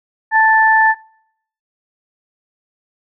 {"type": "tone pair together", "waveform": "sine", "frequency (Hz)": [881.7, 1760], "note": ["A5", "A6"], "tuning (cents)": [3, 0], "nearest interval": "octave", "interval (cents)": 1197, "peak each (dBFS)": -11, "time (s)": [0.31, 0.95], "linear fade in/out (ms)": 50, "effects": ["noise-tail reverb RT60 0.7 s tail -26 dB re dry"]}